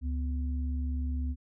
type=tone pair together; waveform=sine; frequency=70.38 / 250.8 Hz; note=C#2 / B3; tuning=+27 / +27 cents; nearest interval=octave + minor seventh; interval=2200 cents; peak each=-29 / -39 dBFS; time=0.01-1.36 s; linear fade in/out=50 ms; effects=none